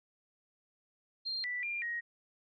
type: tone with pitch steps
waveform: sine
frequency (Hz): 4190 / 1971 / 2394 / 1883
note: C8 / B6 / D7 / A#6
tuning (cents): +2 / -4 / +33 / +17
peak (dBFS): -34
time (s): 1.25-2.01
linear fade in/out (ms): 20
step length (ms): 190
effects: none